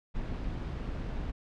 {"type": "noise with amplitude modulation", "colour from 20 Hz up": "brown", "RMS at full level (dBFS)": -33, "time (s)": [0.14, 1.32], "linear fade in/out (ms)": 20, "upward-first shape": "sine", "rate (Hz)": 214, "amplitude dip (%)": 50, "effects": ["low-pass 4000 Hz 12 dB/octave"]}